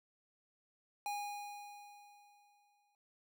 square tone with exponential decay, 820 Hz, G#5, 22 cents flat, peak -37 dBFS, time 1.06-2.95 s, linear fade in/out 1 ms, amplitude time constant 410 ms, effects none

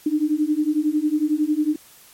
sine beating tone pair, 297.2 / 308.2 Hz, D4 / D#4, +21 / -16 cents, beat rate 11 Hz, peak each -21 / -20 dBFS, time 0.06-1.76 s, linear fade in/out 5 ms, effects white hiss -49 dBFS RMS until 2.13 s + MP3 64 kbps

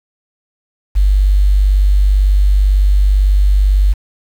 sine tone with quantisation, 49 Hz, G1, in tune, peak -7 dBFS, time 0.95-3.94 s, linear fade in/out 20 ms, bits 6, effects none

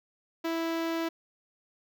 sawtooth tone with notch filter, 329.6 Hz, E4, in tune, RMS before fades -31 dBFS, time 0.44-1.09 s, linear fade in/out 10 ms, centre 9200 Hz, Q 0.6, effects none

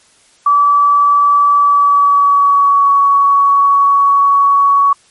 sine tone with pitch glide, 1153 to 1122.1 Hz, D6 to C#6, -32 to +21 cents, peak -6 dBFS, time 0.46-4.93 s, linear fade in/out 5 ms, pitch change -47 cents, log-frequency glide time 1.57-2.9 s, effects white hiss -49 dBFS RMS until 5.1 s + MP3 48 kbps

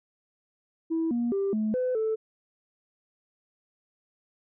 sine tone with pitch steps, 326.2 / 237.8 / 394.1 / 215.8 / 506 / 439.8 Hz, E4 / A#3 / G4 / A3 / B4 / A4, -18 / +35 / +9 / -33 / +42 / -1 cents, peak -23 dBFS, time 0.9-2.16 s, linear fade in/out 20 ms, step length 210 ms, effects tanh soft clip ceiling -21 dBFS

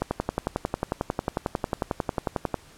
click train, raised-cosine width 1 ms, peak -10 dBFS, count 29, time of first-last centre 0.02-2.543 s, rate 11.1 Hz, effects pink hiss -52 dBFS RMS until 2.77 s + low-pass 11000 Hz 12 dB/octave

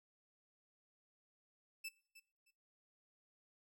sawtooth tone with echo, 2637 Hz, E7, in tune, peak -40 dBFS, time 1.84-1.89 s, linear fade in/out 10 ms, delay 310 ms, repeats 2, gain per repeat -14 dB, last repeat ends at 2.51 s, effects noise-tail reverb RT60 0.5 s tail -20 dB re dry

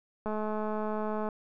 click train, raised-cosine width 1 ms, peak -21 dBFS, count 221, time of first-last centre 0.26-1.288 s, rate 214 Hz, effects none

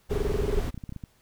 brown noise, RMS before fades -28 dBFS, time 0.09-0.71 s, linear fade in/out 20 ms
sine tone bursts, 410 Hz, G#4, 22 cents flat, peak -24 dBFS, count 11, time 0.11-0.593 s, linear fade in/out 2 ms, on 23 ms, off 23 ms
clicks, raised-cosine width 5 ms, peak -25 dBFS, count 10, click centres 0.573 / 0.645 / 0.68 / 0.744 / 0.777 / 0.838 / 0.893 / 0.924 / 0.963 / 1.038 s
effects pink hiss -64 dBFS RMS until 1.21 s

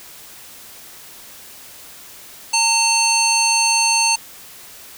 harmonic tone with a mistuned harmonic, 900 Hz, A5, 39 cents sharp, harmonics 1 / 3 / 5 / 7 / 9, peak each -20 / -20 / -20 / -20 / -20 dBFS, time 2.53-4.16 s, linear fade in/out 10 ms, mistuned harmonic 5, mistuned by -33 cents, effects white hiss -40 dBFS RMS until 4.97 s

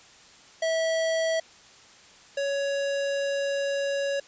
square tone pair in turn, 650 / 558.6 Hz, E5 / C#5, -24 / +13 cents, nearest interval minor third, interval 263 cents, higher first, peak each -24 / -26 dBFS, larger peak first, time 0.62-1.4 / 2.37-4.2 s, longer second, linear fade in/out 5 ms, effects white hiss -52 dBFS RMS until 4.27 s + resampled to 16000 Hz

